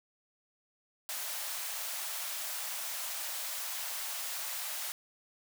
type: high-pass noise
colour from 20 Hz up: white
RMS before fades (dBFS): -38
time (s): 1.09-4.92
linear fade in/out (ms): 0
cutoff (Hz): 570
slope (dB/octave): 48
effects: none